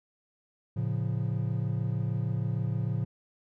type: chord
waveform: triangle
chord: A augmented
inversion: none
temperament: equal with one note detuned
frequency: 112.12 / 138.59 / 174.61 Hz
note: A2 / C#3 / E#3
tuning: +33 / 0 / 0 cents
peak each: -28 / -30 / -33 dBFS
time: 0.76-3.05 s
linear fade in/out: 10 ms
effects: none